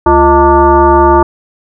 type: tone with frequency modulation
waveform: sine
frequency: 622.3 Hz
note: D#5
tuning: in tune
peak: -3 dBFS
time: 0.06-1.23 s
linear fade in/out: 5 ms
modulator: 275 Hz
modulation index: 1.9
effects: none